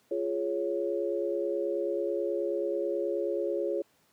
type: chord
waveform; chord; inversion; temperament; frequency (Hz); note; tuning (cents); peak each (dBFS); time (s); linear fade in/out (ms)
sine; Db major; first; just; 346.5 / 415.8 / 554.4; F4 / Ab4 / Db5; -14 / +2 / 0; -32; 0.11-3.82; 5
effects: pink hiss -67 dBFS RMS until 4.12 s + high-pass 150 Hz 12 dB/octave